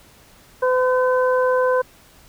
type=harmonic tone; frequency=508 Hz; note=B4; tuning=49 cents sharp; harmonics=1 / 2 / 3; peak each=-16 / -22 / -26 dBFS; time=0.62-1.82 s; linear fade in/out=10 ms; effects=pink hiss -50 dBFS RMS until 2.28 s